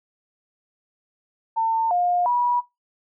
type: tone with pitch steps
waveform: sine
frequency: 901 / 710 / 971 Hz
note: A5 / F5 / B5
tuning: +41 / +28 / -30 cents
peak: -18 dBFS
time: 1.56-2.61 s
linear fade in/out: 20 ms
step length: 350 ms
effects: noise-tail reverb RT60 0.2 s tail -20 dB re dry